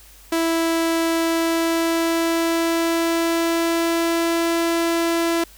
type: tone with pitch glide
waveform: sawtooth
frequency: 330 to 335 Hz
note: E4 to E4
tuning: +2 to +28 cents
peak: -14 dBFS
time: 0.32-5.44 s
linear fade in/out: 5 ms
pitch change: +26 cents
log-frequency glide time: 1.15-4.6 s
effects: added 50 Hz sine -48 dBFS peak until 5.57 s + white hiss -48 dBFS RMS until 5.57 s